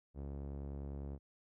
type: tone with low-pass filter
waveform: sawtooth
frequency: 70 Hz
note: C#2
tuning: 18 cents sharp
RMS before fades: -44 dBFS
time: 0.14-1.19 s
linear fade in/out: 50 ms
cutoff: 550 Hz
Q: 0.84
effects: none